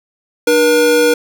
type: tone pair together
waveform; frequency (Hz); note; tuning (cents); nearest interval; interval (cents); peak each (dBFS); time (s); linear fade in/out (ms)
square; 300.7 / 480.2; D4 / B4; +41 / -49; minor sixth; 810; -17 / -10; 0.47-1.14; 5
effects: none